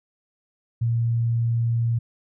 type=tone; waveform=sine; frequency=116.54 Hz; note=A#2; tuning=in tune; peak=-19 dBFS; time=0.81-1.99 s; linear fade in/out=10 ms; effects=none